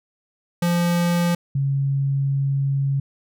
square / sine tone pair in turn, 173.1 / 137.99 Hz, F3 / C#3, -15 / -8 cents, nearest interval major third, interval 393 cents, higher first, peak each -18 dBFS, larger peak neither, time 0.62-1.35 / 1.55-3 s, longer second, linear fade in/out 5 ms, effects none

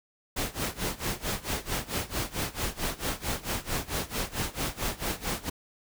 pink noise with tremolo, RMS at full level -29 dBFS, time 0.36-5.5 s, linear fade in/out 10 ms, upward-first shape sine, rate 4.5 Hz, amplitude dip 90%, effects none

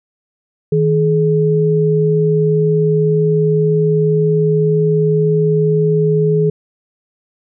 sine tone pair together, 158.4 / 422.9 Hz, D#3 / G#4, +31 / +31 cents, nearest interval octave + perfect fourth, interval 1700 cents, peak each -13 dBFS, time 0.72-6.5 s, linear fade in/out 5 ms, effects none

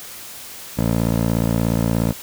15% pulse tone with band-pass filter, 56.9 Hz, A#1, 41 cents flat, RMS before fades -19 dBFS, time 0.77-2.13 s, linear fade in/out 20 ms, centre 290 Hz, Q 0.6, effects white hiss -36 dBFS RMS until 2.22 s

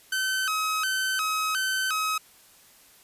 sawtooth tone with vibrato, 1396.9 Hz, F6, in tune, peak -21 dBFS, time 0.12-2.18 s, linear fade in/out 5 ms, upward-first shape square, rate 1.4 Hz, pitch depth 160 cents each way, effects white hiss -55 dBFS RMS until 3.03 s + resampled to 32000 Hz

